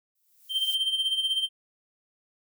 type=noise with exponential growth; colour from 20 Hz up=violet; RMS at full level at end=-36 dBFS; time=0.15-0.75 s; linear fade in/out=5 ms; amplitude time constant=130 ms
type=tone with tremolo; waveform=triangle; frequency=3136 Hz; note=G7; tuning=in tune; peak=-20 dBFS; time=0.49-1.49 s; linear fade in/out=50 ms; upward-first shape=sine; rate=16 Hz; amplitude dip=65%
effects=none